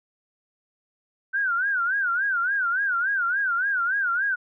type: tone with vibrato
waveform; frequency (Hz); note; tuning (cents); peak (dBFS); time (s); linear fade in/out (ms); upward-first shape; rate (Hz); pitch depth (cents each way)
sine; 1503; F#6; +27; -21; 1.33-4.36; 20; sine; 3.5; 160
effects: none